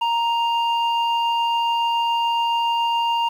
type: tone pair together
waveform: sine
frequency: 932.3 / 2804 Hz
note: A#5 / F7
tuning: 0 / +6 cents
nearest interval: octave + perfect fifth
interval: 1906 cents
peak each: -17 / -24 dBFS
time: 0.01-3.29 s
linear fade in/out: 10 ms
effects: tanh soft clip ceiling -14 dBFS + 8-bit